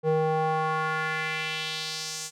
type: tone with band-pass filter sweep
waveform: square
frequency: 157.3 Hz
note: D#3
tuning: 19 cents sharp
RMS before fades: -28 dBFS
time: 0.03-2.31 s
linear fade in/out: 50 ms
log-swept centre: 470 to 7300 Hz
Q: 2.1
effects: none